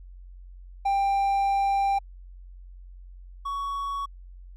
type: tone pair in turn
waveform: triangle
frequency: 791 / 1118.6 Hz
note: G5 / C#6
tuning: +15 / +15 cents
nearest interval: tritone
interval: 600 cents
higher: second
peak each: -19 / -26 dBFS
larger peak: first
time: 0.85-1.99 / 3.45-4.06 s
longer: first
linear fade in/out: 10 ms
effects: added 45 Hz sine -42 dBFS peak until 4.56 s